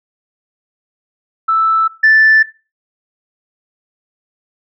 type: tone pair in turn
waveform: sine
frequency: 1318.5 / 1760 Hz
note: E6 / A6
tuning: 0 / 0 cents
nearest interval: perfect fourth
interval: 500 cents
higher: second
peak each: -9 / -4 dBFS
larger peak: second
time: 1.48-1.88 / 2.03-2.43 s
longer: neither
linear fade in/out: 10 ms
effects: noise-tail reverb RT60 0.3 s tail -17 dB re dry + tanh soft clip ceiling -2 dBFS